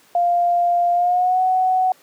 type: tone with pitch glide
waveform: sine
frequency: 698.5 to 744.3 Hz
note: F5 to F#5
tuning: 0 to +10 cents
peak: -14 dBFS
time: 0.15-1.92 s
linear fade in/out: 2 ms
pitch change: +110 cents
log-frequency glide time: 0.93-1.41 s
effects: pink hiss -52 dBFS RMS until 2.02 s + high-pass 300 Hz 12 dB/octave